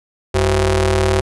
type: ring-modulated tone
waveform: sawtooth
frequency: 144.4 Hz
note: D3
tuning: 29 cents flat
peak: -6 dBFS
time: 0.34-1.21 s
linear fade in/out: 10 ms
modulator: 236 Hz
effects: resampled to 24000 Hz